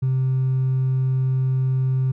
triangle tone with hard clipping, 130.81 Hz, C3, in tune, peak -17 dBFS, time 0.02-2.12 s, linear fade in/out 10 ms, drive 2 dB, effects none

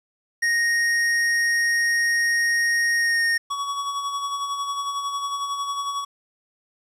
square tone with pitch glide, 1864.7 to 1847.5 Hz, A#6 to A#6, 0 to -16 cents, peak -19 dBFS, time 0.42-3.38 s, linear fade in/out 10 ms, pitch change -16 cents, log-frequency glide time 2.96-3.23 s
square tone with tremolo, 1125 Hz, C#6, 25 cents sharp, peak -24 dBFS, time 3.5-6.05 s, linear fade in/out 10 ms, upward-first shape sine, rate 11 Hz, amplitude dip 45%
effects low-pass 9000 Hz 12 dB/octave + 9-bit

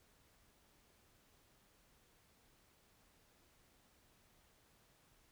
silence, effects pink hiss -71 dBFS RMS until 5.31 s

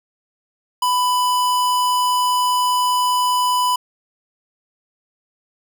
square tone, 995 Hz, B5, 13 cents sharp, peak -16 dBFS, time 0.82-3.76 s, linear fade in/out 5 ms, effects none

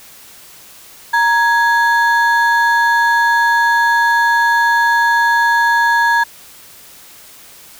triangle ring-modulated tone, 1300 Hz, E6, 24 cents flat, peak -5 dBFS, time 1.13-6.24 s, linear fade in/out 10 ms, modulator 366 Hz, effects white hiss -40 dBFS RMS until 7.79 s

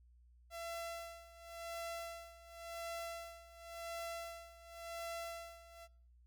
sawtooth tone with tremolo, 674 Hz, E5, 38 cents sharp, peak -38 dBFS, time 0.5-5.88 s, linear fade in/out 50 ms, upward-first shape sine, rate 0.92 Hz, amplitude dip 85%, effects noise-tail reverb RT60 0.6 s tail -23 dB re dry + added 60 Hz sine -62 dBFS peak until 6.26 s

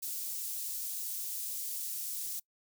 white high-pass noise, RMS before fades -38 dBFS, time 0.02-2.4 s, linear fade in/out 10 ms, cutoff 6500 Hz, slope 12 dB/octave, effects noise-tail reverb RT60 0.1 s tail -24 dB re dry

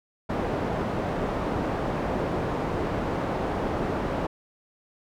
white low-pass noise, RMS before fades -28 dBFS, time 0.29-4.27 s, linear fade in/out 10 ms, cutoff 670 Hz, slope 12 dB/octave, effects none

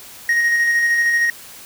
triangle tone with tremolo, 1874 Hz, A#6, 9 cents sharp, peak -11 dBFS, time 0.29-1.3 s, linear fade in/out 2 ms, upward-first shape square, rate 13 Hz, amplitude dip 25%, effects white hiss -39 dBFS RMS until 1.65 s

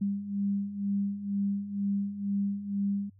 sine beating tone pair, 198.6 / 200.7 Hz, G3 / G3, +23 / +41 cents, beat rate 2.1 Hz, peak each -34 / -29 dBFS, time 0.01-3.1 s, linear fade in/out 10 ms, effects added 97 Hz sine -55 dBFS peak until 3.19 s

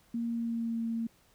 sine tone with pitch glide, 233.1 to 228.7 Hz, A#3 to A#3, 0 to -33 cents, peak -30 dBFS, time 0.14-1.07 s, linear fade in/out 5 ms, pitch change -33 cents, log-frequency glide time 0.28-0.83 s, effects pink hiss -65 dBFS RMS until 1.34 s

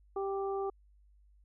harmonic tone, 392 Hz, G4, in tune, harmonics 1 / 2 / 3, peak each -33 / -39 / -43 dBFS, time 0.16-0.7 s, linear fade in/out 5 ms, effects added 50 Hz sine -60 dBFS peak until 1.44 s

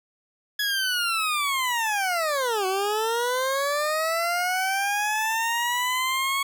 20% pulse linear two-way sweep, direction down then up, 1690 to 370.5 to 1109 Hz, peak -18 dBFS, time 0.59-6.43 s, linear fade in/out 5 ms, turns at 2.66 s, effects none

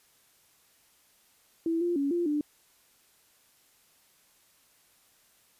sine tone with pitch steps, 330 / 347.9 / 280.5 / 346.3 / 296.2 Hz, E4 / F4 / C#4 / F4 / D4, +2 / -7 / +21 / -15 / +15 cents, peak -25 dBFS, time 1.66-2.41 s, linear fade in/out 2 ms, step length 150 ms, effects white hiss -64 dBFS RMS until 5.59 s + resampled to 32000 Hz

